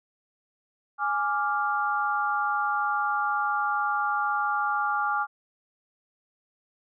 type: chord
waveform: sine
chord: D diminished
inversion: second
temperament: equal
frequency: 830.6 / 1174.7 / 1396.9 Hz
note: Ab5 / D6 / F6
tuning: 0 / 0 / 0 cents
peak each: -28 dBFS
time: 0.98-5.27 s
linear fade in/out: 50 ms
effects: none